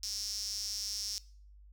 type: tone with high-pass filter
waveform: sawtooth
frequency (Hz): 205.7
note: G#3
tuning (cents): -16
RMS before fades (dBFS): -38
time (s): 0.03-1.18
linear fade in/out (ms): 0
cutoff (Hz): 5400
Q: 9.2
effects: noise-tail reverb RT60 0.5 s tail -20 dB re dry + added 50 Hz sine -53 dBFS peak until 1.72 s